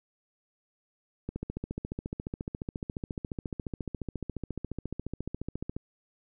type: click train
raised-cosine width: 3 ms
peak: -21 dBFS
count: 65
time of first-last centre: 1.29-5.766 s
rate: 14.3 Hz
effects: none